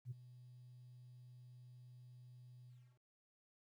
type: tone with ADSR envelope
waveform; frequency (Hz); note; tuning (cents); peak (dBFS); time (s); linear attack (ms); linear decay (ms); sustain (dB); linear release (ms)
sine; 123.9; B2; +6; -40; 0.05-3; 60; 18; -16; 310
effects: tanh soft clip ceiling -38 dBFS + 13-bit